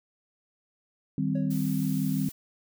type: chord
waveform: sine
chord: C minor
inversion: first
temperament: equal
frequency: 155.56 / 196 / 261.6 Hz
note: Eb3 / G3 / C4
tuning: 0 / 0 / 0 cents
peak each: -29 dBFS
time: 1.18-2.29 s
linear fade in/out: 2 ms
type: tone with exponential decay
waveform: triangle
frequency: 554.4 Hz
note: C#5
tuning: in tune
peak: -33 dBFS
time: 1.35-1.69 s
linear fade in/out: 5 ms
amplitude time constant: 72 ms
type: noise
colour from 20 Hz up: blue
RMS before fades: -43 dBFS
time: 1.5-2.32 s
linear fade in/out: 10 ms
effects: none